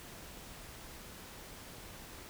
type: silence
effects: pink hiss -50 dBFS RMS until 2.29 s